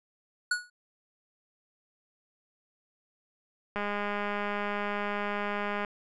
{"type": "tone with exponential decay", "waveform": "square", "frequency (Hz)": 1461, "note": "F#6", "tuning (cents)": -22, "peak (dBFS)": -23, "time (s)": [0.51, 0.7], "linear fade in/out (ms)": 5, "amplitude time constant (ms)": 41}
{"type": "click train", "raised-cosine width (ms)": 0.5, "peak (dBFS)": -18, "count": 429, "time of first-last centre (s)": [3.76, 5.848], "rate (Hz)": 205}
{"effects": ["resampled to 24000 Hz"]}